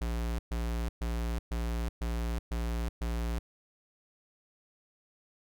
square tone bursts, 57.9 Hz, A#1, 11 cents flat, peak -31 dBFS, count 7, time 0.01-3.39 s, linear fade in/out 5 ms, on 380 ms, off 120 ms, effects none

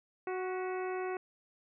harmonic tone with a mistuned harmonic, 370 Hz, F#4, in tune, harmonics 1 / 2 / 3 / 4 / 5 / 6 / 7, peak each -35 / -41 / -45 / -47 / -49 / -51 / -52 dBFS, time 0.27-1.17 s, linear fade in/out 2 ms, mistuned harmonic 5, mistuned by +61 cents, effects none

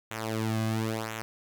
sawtooth tone with flanger, 110.9 Hz, A2, 14 cents sharp, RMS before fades -31 dBFS, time 0.11-1.22 s, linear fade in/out 0 ms, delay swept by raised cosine 0.2 to 2.2 ms, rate 0.97 Hz, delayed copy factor -0.8, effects none

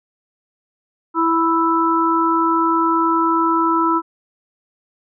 harmonic tone, 329.6 Hz, E4, in tune, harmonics 1 / 3 / 4, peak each -18 / -18 / -18 dBFS, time 1.14-4.02 s, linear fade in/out 50 ms, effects none

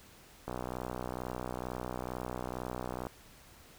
click train, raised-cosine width 1 ms, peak -23 dBFS, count 162, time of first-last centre 0.48-3.068 s, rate 62.2 Hz, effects pink hiss -57 dBFS RMS until 3.78 s

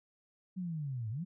sine linear two-way sweep, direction down then up, 190 to 103.9 to 190 Hz, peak -35 dBFS, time 0.56-1.25 s, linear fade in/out 20 ms, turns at 1.1 s, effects none

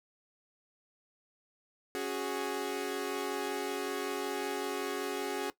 sawtooth chord, C# suspended fourth, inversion none, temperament equal, 277.2 / 370 / 415.3 Hz, C#4 / F#4 / G#4, 0 / 0 / 0 cents, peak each -36 / -33 / -33 dBFS, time 1.95-5.5 s, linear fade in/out 0 ms, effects noise-tail reverb RT60 0.1 s tail -18 dB re dry

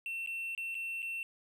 triangle tone with dropouts, 2700 Hz, E7, 41 cents sharp, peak -34 dBFS, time 0.06-1.23 s, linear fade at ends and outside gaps 1 ms, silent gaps 0.262-0.273 / 0.55-0.577 / 0.745-0.751 / 1.021-1.027 s, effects none

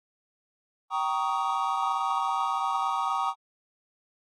triangle chord, Eb dominant seventh, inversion first, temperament just, 777.8 / 933.4 / 1120.1 / 1244.5 Hz, G5 / Bb5 / Db6 / Eb6, -14 / +2 / +18 / 0 cents, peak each -29 dBFS, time 0.9-3.34 s, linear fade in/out 50 ms, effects AAC 32 kbps

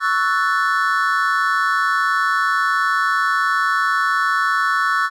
triangle chord, F# minor seventh, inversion second, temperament equal with one note detuned, 1117.1 / 1318.5 / 1480 / 1760 Hz, C#6 / E6 / F#6 / A6, +13 / 0 / 0 / 0 cents, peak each -19 / -19 / -19 / -21 dBFS, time 0-5.1 s, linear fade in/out 50 ms, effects none

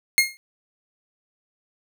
sawtooth tone with exponential decay, 2141 Hz, C7, 39 cents sharp, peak -7 dBFS, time 0.18-0.37 s, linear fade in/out 0 ms, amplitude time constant 40 ms, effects none

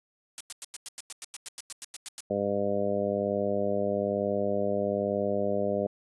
blue noise bursts, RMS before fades -34 dBFS, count 16, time 0.38-2.205 s, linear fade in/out 0 ms, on 25 ms, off 95 ms
harmonic tone, 101.1 Hz, G#2, 46 cents flat, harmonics 1 / 2 / 3 / 4 / 5 / 6 / 7, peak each -41 / -33 / -38 / -33 / -31 / -30 / -39 dBFS, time 2.3-5.87 s, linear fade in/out 5 ms
effects resampled to 22050 Hz

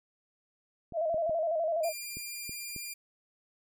clicks, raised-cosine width 3 ms, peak -32 dBFS, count 6, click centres 0.923 / 1.144 / 1.295 / 2.17 / 2.494 / 2.763 s
sine tone with vibrato, 650 Hz, E5, 24 cents flat, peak -27 dBFS, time 0.93-1.93 s, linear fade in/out 50 ms, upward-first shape square, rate 12 Hz, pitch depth 67 cents each way
10% pulse tone, 2398 Hz, D7, 36 cents sharp, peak -29 dBFS, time 1.83-2.94 s, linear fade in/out 10 ms
effects none

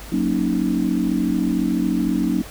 sine chord, D# minor seventh, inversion first, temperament equal, 185 / 233.1 / 277.2 / 311.1 Hz, F#3 / A#3 / C#4 / D#4, 0 / 0 / 0 / 0 cents, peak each -23 dBFS, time 0.12-2.42 s, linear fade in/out 5 ms, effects added 50 Hz sine -38 dBFS peak until 2.5 s + pink hiss -39 dBFS RMS until 2.5 s

